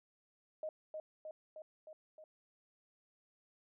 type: tone with echo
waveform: sine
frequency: 622.3 Hz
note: D#5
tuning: in tune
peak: -38 dBFS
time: 0.63-0.69 s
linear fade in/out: 2 ms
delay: 310 ms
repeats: 5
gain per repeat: -3 dB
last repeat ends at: 2.24 s
effects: none